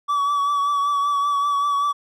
triangle tone with vibrato, 1143 Hz, D6, 47 cents flat, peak -16 dBFS, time 0.08-1.93 s, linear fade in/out 20 ms, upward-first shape triangle, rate 5.2 Hz, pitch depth 36 cents each way, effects none

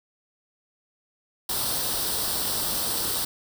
white noise with comb filter, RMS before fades -27 dBFS, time 1.49-3.25 s, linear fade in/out 5 ms, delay 0.22 ms, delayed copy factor +0.65, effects none

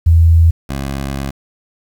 sine / 15% pulse tone pair in turn, 82.6 / 68.42 Hz, E2 / C#2, +4 / -22 cents, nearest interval minor third, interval 326 cents, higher first, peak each -5 / -13 dBFS, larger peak first, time 0.06-0.51 / 0.69-1.31 s, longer second, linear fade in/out 10 ms, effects 7-bit

